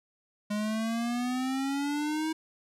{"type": "exponential sweep", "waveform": "square", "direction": "up", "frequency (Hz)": [206.6, 320], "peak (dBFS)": -29, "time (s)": [0.5, 2.33], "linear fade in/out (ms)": 10, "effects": ["low-pass 11000 Hz 12 dB/octave"]}